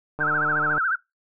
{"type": "click train", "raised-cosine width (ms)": 1, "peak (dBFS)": -18, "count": 90, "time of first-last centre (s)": [0.19, 0.779], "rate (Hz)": 151}
{"type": "tone with vibrato", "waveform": "sine", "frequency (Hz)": 1431, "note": "F6", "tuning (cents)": 42, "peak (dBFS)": -20, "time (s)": [0.2, 0.96], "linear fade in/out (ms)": 10, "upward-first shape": "sine", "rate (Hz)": 14, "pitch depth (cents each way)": 180}
{"effects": ["noise-tail reverb RT60 0.2 s tail -23 dB re dry"]}